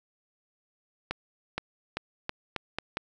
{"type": "accelerating click train", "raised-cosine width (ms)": 0.3, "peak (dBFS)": -14, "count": 7, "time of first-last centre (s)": [1.11, 2.971], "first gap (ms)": 470, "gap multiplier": 0.83, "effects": []}